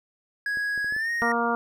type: tone with pitch glide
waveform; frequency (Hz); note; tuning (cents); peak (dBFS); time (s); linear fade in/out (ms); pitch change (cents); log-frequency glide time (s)
triangle; 1661.2 to 1864.6; G#6 to A#6; 0 to 0; -23; 0.46-1.32; 2; +200; 0.88-1.1
type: clicks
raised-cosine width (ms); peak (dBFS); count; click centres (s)
2; -31; 5; 0.572 / 0.777 / 0.845 / 0.924 / 0.964
type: harmonic tone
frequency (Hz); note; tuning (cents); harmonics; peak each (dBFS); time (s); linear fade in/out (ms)
234.8; A#3; +13; 1 / 2 / 3 / 4 / 5 / 6; -29 / -29 / -29 / -29 / -29 / -29; 1.22-1.55; 0
effects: none